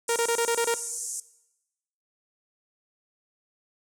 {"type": "band-pass noise", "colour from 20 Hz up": "pink", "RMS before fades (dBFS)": -34, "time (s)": [0.08, 1.2], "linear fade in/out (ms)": 2, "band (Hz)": [6300, 10000], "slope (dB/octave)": 48}
{"type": "tone bursts", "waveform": "sawtooth", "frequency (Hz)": 466.2, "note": "A#4", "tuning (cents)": 0, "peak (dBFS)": -19, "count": 7, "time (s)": [0.09, 0.742], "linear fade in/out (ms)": 2, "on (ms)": 70, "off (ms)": 27}
{"effects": ["noise-tail reverb RT60 0.9 s tail -18 dB re dry"]}